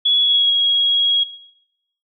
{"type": "tone with pitch glide", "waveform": "sine", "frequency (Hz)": [3379, 3306], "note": ["G#7", "G#7"], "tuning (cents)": [29, -9], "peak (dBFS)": -12, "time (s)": [0.05, 1.24], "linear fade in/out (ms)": 10, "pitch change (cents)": -38, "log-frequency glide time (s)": [0.2, 0.5], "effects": ["noise-tail reverb RT60 0.8 s tail -17 dB re dry"]}